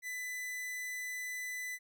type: tone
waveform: 45% pulse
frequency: 1998 Hz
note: B6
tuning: 20 cents sharp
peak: -38 dBFS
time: 0.02-1.79 s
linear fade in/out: 50 ms
effects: none